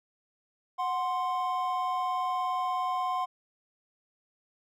triangle tone pair together, 736.6 / 1046.5 Hz, F#5 / C6, -8 / 0 cents, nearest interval tritone, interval 608 cents, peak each -29 / -28 dBFS, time 0.78-3.26 s, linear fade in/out 20 ms, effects none

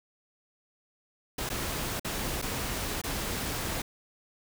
pink noise with dropouts, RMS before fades -33 dBFS, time 1.38-3.82 s, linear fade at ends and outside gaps 5 ms, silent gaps 1.492-1.5 / 1.997-2.046 / 2.417-2.423 / 3.016-3.037 s, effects none

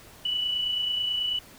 sine tone with amplitude modulation, 2960 Hz, F#7, in tune, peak -23 dBFS, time 0.25-1.39 s, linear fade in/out 5 ms, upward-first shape sine, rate 29.2 Hz, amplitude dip 40%, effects pink hiss -50 dBFS RMS until 1.58 s

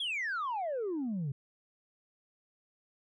sine exponential sweep, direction down, 3437 to 129.8 Hz, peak -30 dBFS, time 0-1.32 s, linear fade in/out 5 ms, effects tanh soft clip ceiling -30 dBFS

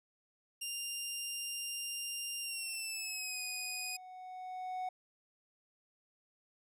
15% pulse tone with pitch glide, 2794 to 2489 Hz, F7 to D#7, 0 to 0 cents, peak -31 dBFS, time 0.61-3.97 s, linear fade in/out 10 ms, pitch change -200 cents, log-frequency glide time 2.41-3.43 s
triangle tone with exponential growth, 740 Hz, F#5, in tune, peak -33 dBFS, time 2.45-4.89 s, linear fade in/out 5 ms, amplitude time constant 530 ms
effects none

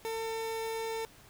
30% pulse tone, 449.2 Hz, A4, 36 cents sharp, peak -31 dBFS, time 0.05-1.05 s, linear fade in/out 0 ms, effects pink hiss -57 dBFS RMS until 1.29 s

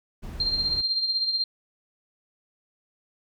brown noise, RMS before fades -36 dBFS, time 0.22-0.82 s, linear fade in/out 20 ms
sine tone with tremolo, 4181 Hz, C8, 2 cents flat, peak -20 dBFS, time 0.4-1.44 s, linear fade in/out 2 ms, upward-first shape triangle, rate 16 Hz, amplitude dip 65%
effects none

